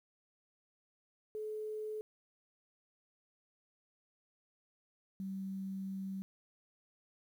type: tone pair in turn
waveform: sine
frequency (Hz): 429.6 / 192.47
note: A4 / G3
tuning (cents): -41 / -31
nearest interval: octave + major second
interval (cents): 1390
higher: first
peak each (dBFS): -38 / -38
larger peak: neither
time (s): 1.35-2.01 / 5.2-6.22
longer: second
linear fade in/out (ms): 0
effects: 11-bit